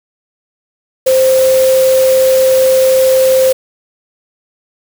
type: tone in noise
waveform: sine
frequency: 523.3 Hz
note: C5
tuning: in tune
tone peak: -6 dBFS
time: 1.06-3.53 s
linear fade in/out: 10 ms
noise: white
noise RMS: -21 dBFS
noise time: 1.06-3.53 s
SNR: +12 dB
effects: none